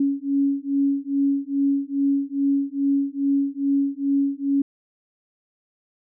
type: beating tone pair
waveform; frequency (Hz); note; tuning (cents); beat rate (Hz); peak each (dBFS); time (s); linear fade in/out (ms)
sine; 277.2 / 279.6; C#4 / C#4; 0 / +15; 2.4; -22; 0-4.62; 5
effects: none